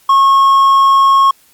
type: tone with hard clipping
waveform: triangle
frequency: 1090 Hz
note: C#6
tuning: 29 cents flat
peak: -6 dBFS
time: 0.09-1.31 s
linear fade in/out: 5 ms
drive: 6 dB
effects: white hiss -49 dBFS RMS until 1.53 s + MP3 96 kbps